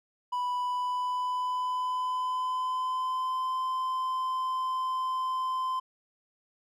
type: tone with pitch glide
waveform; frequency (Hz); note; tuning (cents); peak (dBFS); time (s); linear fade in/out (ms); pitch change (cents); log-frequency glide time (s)
triangle; 987.8 to 1032.1; B5 to C6; 0 to -24; -26; 0.32-5.8; 10; +76; 0.51-3.6
effects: none